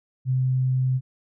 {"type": "tone", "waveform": "sine", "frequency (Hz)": 129.3, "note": "C3", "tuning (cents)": -20, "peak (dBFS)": -19, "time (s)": [0.25, 1.01], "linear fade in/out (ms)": 50, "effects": []}